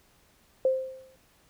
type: tone with exponential decay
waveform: sine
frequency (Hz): 523.3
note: C5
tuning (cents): 0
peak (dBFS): -18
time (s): 0.65-1.16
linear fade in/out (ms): 2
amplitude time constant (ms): 110
effects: pink hiss -63 dBFS RMS until 1.49 s